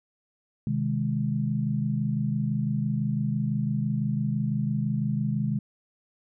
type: chord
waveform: sine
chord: Ab major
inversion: first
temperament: just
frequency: 129.78 / 155.74 / 207.7 Hz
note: C3 / Eb3 / Ab3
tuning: -14 / +2 / 0 cents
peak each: -28 / -29 / -28 dBFS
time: 0.67-5.59 s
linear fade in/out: 2 ms
effects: none